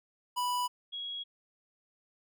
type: tone pair in turn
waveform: square / sine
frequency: 986 / 3316 Hz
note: B5 / G#7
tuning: -3 / -3 cents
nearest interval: octave + major sixth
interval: 2100 cents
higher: second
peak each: -30 / -36 dBFS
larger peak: first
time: 0.36-0.68 / 0.92-1.24 s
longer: neither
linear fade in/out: 20 ms
effects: none